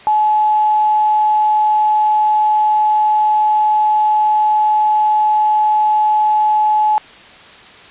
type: tone with quantisation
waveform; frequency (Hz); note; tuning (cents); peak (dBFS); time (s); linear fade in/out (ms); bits
sine; 853; G#5; +46; -10; 0.07-6.98; 0; 5
effects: white hiss -39 dBFS RMS until 7.9 s + resampled to 8000 Hz